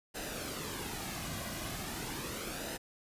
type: noise with flanger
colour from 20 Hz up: pink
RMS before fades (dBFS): -40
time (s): 0.14-2.78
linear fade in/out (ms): 20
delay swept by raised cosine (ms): 0.88 to 2.28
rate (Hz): 0.38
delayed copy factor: -0.55
effects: resampled to 32000 Hz